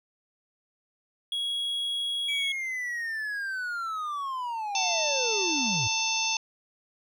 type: tone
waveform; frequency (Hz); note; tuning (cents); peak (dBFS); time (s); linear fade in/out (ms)
triangle; 3322; G#7; 0; -26; 1.32-2.52; 2
type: linear sweep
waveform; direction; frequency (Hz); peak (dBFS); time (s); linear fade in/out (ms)
triangle; down; 2316 to 96.1; -28; 2.28-5.88; 10
type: harmonic tone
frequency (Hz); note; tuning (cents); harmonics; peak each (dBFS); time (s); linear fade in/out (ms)
888; A5; +16; 1 / 3 / 4 / 5 / 6 / 7; -33 / -30 / -33 / -36 / -33 / -31; 4.75-6.37; 2
effects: none